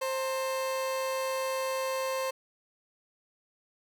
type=tone pair together; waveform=30% pulse; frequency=527 / 910.2 Hz; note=C5 / A#5; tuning=+12 / -42 cents; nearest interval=major sixth; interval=946 cents; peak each=-27 / -39 dBFS; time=0.01-2.31 s; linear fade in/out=10 ms; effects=none